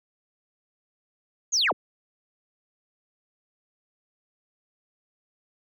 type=linear sweep; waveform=sine; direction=down; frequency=6860 to 53.2 Hz; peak=-19 dBFS; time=1.52-1.73 s; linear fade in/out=20 ms; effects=tanh soft clip ceiling -15 dBFS